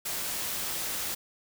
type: noise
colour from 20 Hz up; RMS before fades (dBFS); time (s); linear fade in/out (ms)
white; -33; 0.05-1.15; 10
effects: none